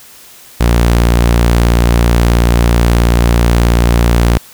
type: tone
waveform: sawtooth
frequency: 58.5 Hz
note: A#1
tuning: 7 cents sharp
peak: -3 dBFS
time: 0.6-4.38 s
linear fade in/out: 10 ms
effects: white hiss -38 dBFS RMS until 4.53 s